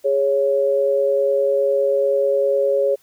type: tone pair together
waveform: sine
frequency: 412 / 554.4 Hz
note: G#4 / C#5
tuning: -14 / 0 cents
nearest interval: perfect fourth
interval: 514 cents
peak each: -20 / -16 dBFS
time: 0.04-2.96 s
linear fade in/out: 20 ms
effects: white hiss -57 dBFS RMS until 3.02 s